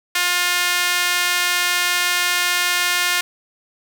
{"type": "tone with high-pass filter", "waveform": "sawtooth", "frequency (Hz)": 354.7, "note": "F4", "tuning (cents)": 27, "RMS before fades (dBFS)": -19, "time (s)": [0.15, 3.21], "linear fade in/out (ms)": 5, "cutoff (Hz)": 1800, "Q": 1.1, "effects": []}